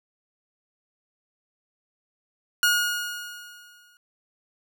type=tone with exponential decay; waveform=sawtooth; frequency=1438 Hz; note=F#6; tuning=50 cents flat; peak=-13 dBFS; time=2.63-3.97 s; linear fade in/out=1 ms; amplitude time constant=290 ms; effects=none